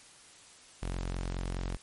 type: tone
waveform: sawtooth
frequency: 44.79 Hz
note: F1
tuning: 44 cents sharp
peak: -29 dBFS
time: 0.82-1.77 s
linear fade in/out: 10 ms
effects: white hiss -55 dBFS RMS until 1.82 s + MP3 48 kbps